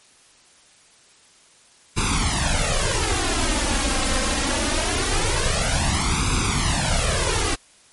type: noise with flanger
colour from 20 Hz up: pink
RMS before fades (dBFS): -21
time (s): 1.96-7.56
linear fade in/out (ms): 20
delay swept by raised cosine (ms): 0.8 to 3.8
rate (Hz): 0.23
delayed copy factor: +0.85
effects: white hiss -53 dBFS RMS until 7.92 s + MP3 48 kbps